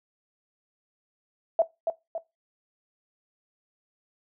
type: tone with echo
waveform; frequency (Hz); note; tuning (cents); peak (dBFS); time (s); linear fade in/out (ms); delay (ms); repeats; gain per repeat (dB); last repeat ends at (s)
sine; 659.3; E5; 0; -16; 1.59-1.62; 2; 280; 2; -6; 2.18
effects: noise-tail reverb RT60 0.2 s tail -18 dB re dry